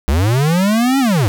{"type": "linear two-way sweep", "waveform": "square", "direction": "up then down", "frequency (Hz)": [62.3, 278.2, 91.3], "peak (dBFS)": -12, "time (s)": [0.08, 1.28], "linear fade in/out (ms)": 0, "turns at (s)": 0.99, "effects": []}